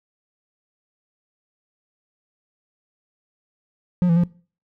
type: tone with pitch steps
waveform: triangle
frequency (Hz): 178.5 / 167.6 / 174.4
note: F3 / E3 / F3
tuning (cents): +38 / +29 / -2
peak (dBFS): -12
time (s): 4.02-4.236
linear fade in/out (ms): 0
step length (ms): 72
effects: noise-tail reverb RT60 0.4 s tail -22 dB re dry